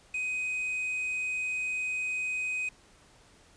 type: tone with quantisation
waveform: triangle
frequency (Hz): 2509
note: D#7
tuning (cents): +14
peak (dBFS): -28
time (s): 0.14-2.69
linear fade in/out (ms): 5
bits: 8
effects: pink hiss -59 dBFS RMS until 3.56 s + resampled to 22050 Hz